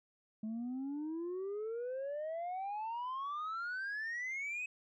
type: exponential sweep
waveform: sine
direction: up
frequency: 213.5 to 2560 Hz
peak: -35 dBFS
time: 0.43-4.66 s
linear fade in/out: 5 ms
effects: tanh soft clip ceiling -36 dBFS